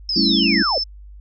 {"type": "linear sweep", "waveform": "sine", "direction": "down", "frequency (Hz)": [5300, 470], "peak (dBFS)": -19, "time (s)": [0.09, 0.78], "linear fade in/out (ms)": 2}
{"type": "tone", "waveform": "sine", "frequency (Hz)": 5274, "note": "E8", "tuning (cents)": 0, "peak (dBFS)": -19, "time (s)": [0.15, 0.84], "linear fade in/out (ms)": 10}
{"type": "chord", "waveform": "sine", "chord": "A dominant seventh", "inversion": "third", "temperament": "equal with one note detuned", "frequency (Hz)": [193.3, 220, 277.2, 329.6], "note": ["G3", "A3", "C#4", "E4"], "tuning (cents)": [-24, 0, 0, 0], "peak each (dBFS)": -22, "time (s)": [0.16, 0.63], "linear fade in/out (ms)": 5}
{"effects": ["added 50 Hz sine -37 dBFS peak until 1.2 s"]}